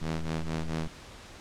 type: ring-modulated tone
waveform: sawtooth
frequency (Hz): 79.5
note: D#2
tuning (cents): +38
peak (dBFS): -23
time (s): 0.01-0.88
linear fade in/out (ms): 10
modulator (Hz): 81.8
effects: pink hiss -48 dBFS RMS until 1.4 s + low-pass 7000 Hz 12 dB/octave